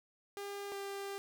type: tone pair in turn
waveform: sawtooth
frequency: 402.1 / 396.8 Hz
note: G4 / G4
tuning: +44 / +21 cents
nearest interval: unison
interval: 23 cents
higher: first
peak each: -37 / -36 dBFS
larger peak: second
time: 0.37-0.72 / 0.72-1.18 s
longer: second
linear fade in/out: 0 ms
effects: none